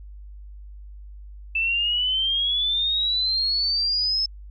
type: exponential sweep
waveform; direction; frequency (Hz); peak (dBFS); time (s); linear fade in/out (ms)
sine; up; 2637 to 5250; -20; 1.55-4.26; 5
effects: added 50 Hz sine -38 dBFS peak until 4.5 s